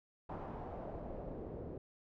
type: noise with low-pass filter sweep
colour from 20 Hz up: pink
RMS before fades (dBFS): -45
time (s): 0.29-1.78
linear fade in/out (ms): 5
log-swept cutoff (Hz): 900 to 440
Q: 1.9
effects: none